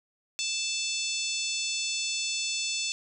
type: harmonic tone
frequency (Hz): 880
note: A5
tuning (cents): 0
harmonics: 3 / 4 / 5 / 6 / 7 / 8 / 9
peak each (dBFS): -34 / -35 / -36 / -37 / -37 / -38 / -39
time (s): 0.39-2.92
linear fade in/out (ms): 0
effects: none